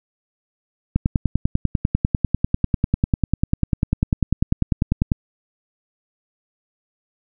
click train, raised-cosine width 5 ms, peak -4 dBFS, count 43, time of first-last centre 0.96-5.118 s, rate 10.1 Hz, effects none

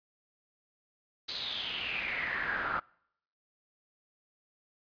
brown noise with band-pass filter sweep, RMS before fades -35 dBFS, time 1.28-2.8 s, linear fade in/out 10 ms, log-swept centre 4300 to 1300 Hz, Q 6.8, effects noise-tail reverb RT60 0.7 s tail -26 dB re dry + resampled to 11025 Hz

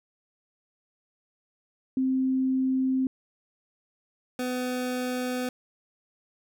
sine / 25% pulse tone pair in turn, 261.6 / 251.1 Hz, C4 / B3, 0 / +29 cents, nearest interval minor second, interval 71 cents, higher first, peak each -22 / -24 dBFS, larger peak first, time 1.97-3.07 / 4.39-5.49 s, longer neither, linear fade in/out 2 ms, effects none

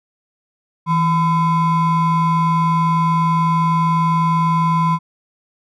triangle ring-modulated tone, 587.3 Hz, D5, in tune, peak -8 dBFS, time 0.86-4.99 s, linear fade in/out 50 ms, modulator 424 Hz, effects none

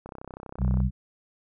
click train, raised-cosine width 1 ms, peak -25 dBFS, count 25, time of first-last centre 0.06-0.803 s, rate 32.3 Hz
harmonic tone, 63 Hz, B1, 35 cents sharp, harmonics 1 / 2 / 3, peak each -23 / -26 / -28 dBFS, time 0.58-0.91 s, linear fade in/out 50 ms
effects none

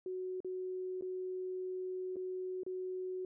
sine tone with dropouts, 370 Hz, F#4, in tune, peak -37 dBFS, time 0.06-3.25 s, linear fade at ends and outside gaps 2 ms, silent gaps 0.404-0.446 / 1.011-1.022 / 2.159-2.166 / 2.634-2.664 s, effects none

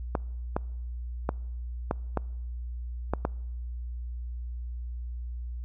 clicks, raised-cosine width 1 ms, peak -12 dBFS, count 7, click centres 0.152 / 0.565 / 1.291 / 1.911 / 2.173 / 3.136 / 3.251 s, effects noise-tail reverb RT60 1.0 s tail -26 dB re dry + added 60 Hz sine -33 dBFS peak until 5.64 s

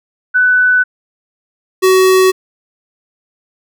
sine / square tone pair in turn, 1496 / 375.3 Hz, F#6 / F#4, +19 / +25 cents, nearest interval 2 octaves, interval 2394 cents, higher first, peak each -7 dBFS, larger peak neither, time 0.34-0.84 / 1.82-2.32 s, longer neither, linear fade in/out 20 ms, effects none

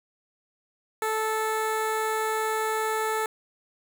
15% pulse tone with notch filter, 437.5 Hz, A4, 10 cents flat, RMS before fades -27 dBFS, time 1.02-3.26 s, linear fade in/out 2 ms, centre 4800 Hz, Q 1.6, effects none

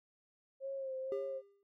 sine tone with vibrato, 534 Hz, C5, 35 cents sharp, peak -38 dBFS, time 0.6-1.42 s, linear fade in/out 50 ms, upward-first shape sine, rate 2 Hz, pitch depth 38 cents each way
triangle tone with exponential decay, 400.5 Hz, G4, 37 cents sharp, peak -32 dBFS, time 1.12-1.63 s, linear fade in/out 1 ms, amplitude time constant 110 ms
effects none

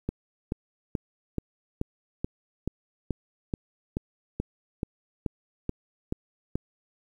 click train, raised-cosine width 3 ms, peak -15 dBFS, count 16, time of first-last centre 0.09-6.556 s, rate 2.32 Hz, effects 9-bit

